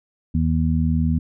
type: harmonic tone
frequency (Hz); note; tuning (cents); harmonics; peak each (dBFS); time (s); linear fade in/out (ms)
80; D#2; +49; 1 / 2 / 3; -20 / -21 / -22; 0.34-1.19; 10
effects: none